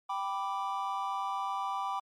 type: chord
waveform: triangle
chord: G major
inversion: none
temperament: equal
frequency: 784 / 987.8 / 1174.7 Hz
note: G5 / B5 / D6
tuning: 0 / 0 / 0 cents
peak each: -34 dBFS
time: 0.09-2 s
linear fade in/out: 10 ms
effects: MP3 96 kbps